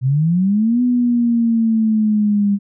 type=linear two-way sweep; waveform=sine; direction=up then down; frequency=123.47 to 248.5 to 199.5 Hz; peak=-12 dBFS; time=0.01-2.59 s; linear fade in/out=50 ms; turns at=0.82 s; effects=none